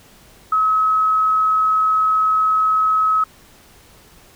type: tone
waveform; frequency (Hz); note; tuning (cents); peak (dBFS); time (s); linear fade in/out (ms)
sine; 1282; E6; -49; -13; 0.52-3.24; 5
effects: pink hiss -48 dBFS RMS until 4.35 s